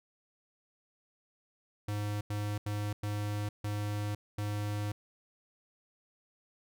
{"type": "tone bursts at uneven times", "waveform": "square", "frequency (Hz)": 103.83, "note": "G#2", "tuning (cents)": 0, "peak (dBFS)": -33, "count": 6, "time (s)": [[1.88, 2.21], [2.3, 2.58], [2.66, 2.93], [3.03, 3.49], [3.64, 4.15], [4.38, 4.92]], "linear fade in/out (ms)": 5, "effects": []}